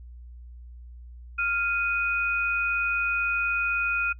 sine tone pair together, 1396.9 / 2489 Hz, F6 / D#7, 0 / 0 cents, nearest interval minor seventh, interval 1000 cents, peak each -26 dBFS, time 1.38-4.13 s, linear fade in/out 10 ms, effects noise-tail reverb RT60 0.1 s tail -22 dB re dry + added 60 Hz sine -41 dBFS peak until 4.19 s

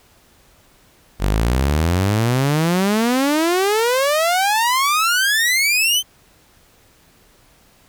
sawtooth exponential sweep, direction up, 46.29 to 3136 Hz, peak -11 dBFS, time 1.19-6.03 s, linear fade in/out 50 ms, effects pink hiss -53 dBFS RMS until 7.88 s

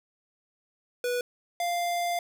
square tone pair in turn, 490 / 696.4 Hz, B4 / F5, -14 / -5 cents, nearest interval tritone, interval 609 cents, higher second, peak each -27 dBFS, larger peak neither, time 1.04-1.21 / 1.6-2.19 s, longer second, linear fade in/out 2 ms, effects none

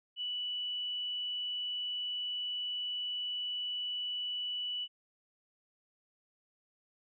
sine tone, 2960 Hz, F#7, in tune, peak -34 dBFS, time 0.16-4.88 s, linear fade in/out 50 ms, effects none

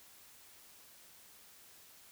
silence, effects white hiss -59 dBFS RMS until 2.11 s

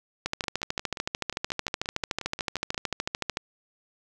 two click trains, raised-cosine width 0.2 ms, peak -10 / -18 dBFS, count 43 / 14, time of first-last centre 0.26-3.371 / 0.44-2.745 s, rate 13.5 / 5.64 Hz, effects none

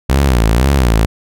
sawtooth tone with vibrato, 61.74 Hz, B1, in tune, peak -5 dBFS, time 0.09-1.06 s, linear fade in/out 10 ms, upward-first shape sine, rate 2 Hz, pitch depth 230 cents each way, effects none

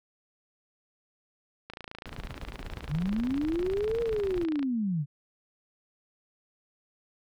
click train, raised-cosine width 0.3 ms, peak -24 dBFS, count 83, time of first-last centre 1.7-4.629 s, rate 28 Hz
brown noise with tremolo, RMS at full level -37 dBFS, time 2.06-4.44 s, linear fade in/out 5 ms, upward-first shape sine, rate 17 Hz, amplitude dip 75%
sine linear two-way sweep, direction up then down, 134.7 to 472.2 to 134.7 Hz, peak -26 dBFS, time 2.88-5.06 s, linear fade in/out 50 ms, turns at 4.01 s
effects none

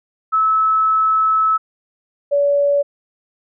sine tone pair in turn, 1300 / 570.6 Hz, E6 / C#5, -24 / +50 cents, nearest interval octave + major second, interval 1426 cents, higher first, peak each -12 dBFS, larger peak neither, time 0.32-1.58 / 2.31-2.83 s, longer first, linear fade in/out 20 ms, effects none

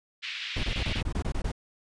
pink band-pass noise, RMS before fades -36 dBFS, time 0.22-1.02 s, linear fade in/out 20 ms, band 2100 to 3800 Hz, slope 24 dB/octave
brown noise bursts, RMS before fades -29 dBFS, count 10, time 0.56-1.518 s, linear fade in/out 5 ms, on 76 ms, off 22 ms
effects resampled to 22050 Hz

